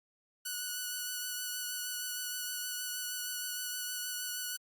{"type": "tone with vibrato", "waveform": "5% pulse", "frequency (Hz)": 1477, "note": "F#6", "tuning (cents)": -3, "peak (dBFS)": -25, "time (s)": [0.45, 4.57], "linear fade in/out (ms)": 10, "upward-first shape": "triangle", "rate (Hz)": 6.4, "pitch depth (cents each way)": 18, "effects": ["Opus 48 kbps"]}